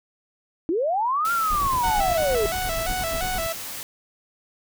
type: linear two-way sweep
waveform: sine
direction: up then down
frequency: 301.9 to 1406 to 395.4 Hz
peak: -20 dBFS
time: 0.69-2.46 s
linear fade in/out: 0 ms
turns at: 1.32 s
type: noise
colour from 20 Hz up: white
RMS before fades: -34 dBFS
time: 1.25-3.83 s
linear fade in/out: 0 ms
type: noise with tremolo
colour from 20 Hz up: brown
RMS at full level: -30 dBFS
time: 1.5-3.47 s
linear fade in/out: 10 ms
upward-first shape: square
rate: 8.7 Hz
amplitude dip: 50%
type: tone with vibrato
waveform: sawtooth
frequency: 698.5 Hz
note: F5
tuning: in tune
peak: -22 dBFS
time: 1.83-3.53 s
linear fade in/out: 10 ms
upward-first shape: square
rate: 2.9 Hz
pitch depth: 100 cents each way
effects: none